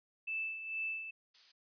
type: tone with tremolo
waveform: sine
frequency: 2637 Hz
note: E7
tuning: in tune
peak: -34 dBFS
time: 0.27-1.11 s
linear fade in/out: 10 ms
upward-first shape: sine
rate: 2.2 Hz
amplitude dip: 60%
type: noise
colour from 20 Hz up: violet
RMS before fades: -47 dBFS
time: 1.34-1.52 s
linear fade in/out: 10 ms
effects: resampled to 11025 Hz